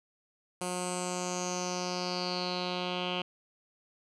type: tone with low-pass filter sweep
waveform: 10% pulse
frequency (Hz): 180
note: F#3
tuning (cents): -47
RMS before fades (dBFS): -34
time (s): 0.61-3.22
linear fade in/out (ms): 5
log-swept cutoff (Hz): 9200 to 3100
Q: 6.1
effects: none